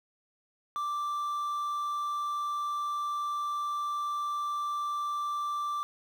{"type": "tone with quantisation", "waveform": "triangle", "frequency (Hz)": 1174.7, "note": "D6", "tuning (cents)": 0, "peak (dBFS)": -28, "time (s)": [0.76, 5.83], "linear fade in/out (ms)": 0, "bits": 9, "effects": []}